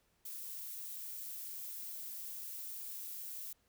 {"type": "noise", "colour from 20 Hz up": "violet", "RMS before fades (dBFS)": -45, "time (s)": [0.25, 3.53], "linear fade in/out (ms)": 5, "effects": ["pink hiss -75 dBFS RMS until 3.68 s"]}